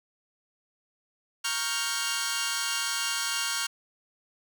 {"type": "chord", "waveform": "10% pulse", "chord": "G half-diminished seventh", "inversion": "first", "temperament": "equal", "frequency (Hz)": [932.3, 1108.7, 1396.9, 1568], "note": ["Bb5", "Db6", "F6", "G6"], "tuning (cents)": [0, 0, 0, 0], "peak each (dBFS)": [-29, -26, -23, -24], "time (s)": [1.44, 3.67], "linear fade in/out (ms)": 10, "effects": []}